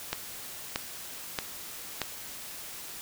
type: click train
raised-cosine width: 0.2 ms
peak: -11 dBFS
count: 4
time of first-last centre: 0.13-2.017 s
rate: 1.59 Hz
effects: white hiss -42 dBFS RMS until 3.01 s